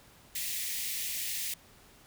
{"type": "high-pass noise", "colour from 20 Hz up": "white", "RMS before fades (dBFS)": -35, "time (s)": [0.35, 1.54], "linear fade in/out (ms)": 5, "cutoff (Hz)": 1800, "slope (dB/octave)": 96, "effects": ["pink hiss -58 dBFS RMS until 2.06 s"]}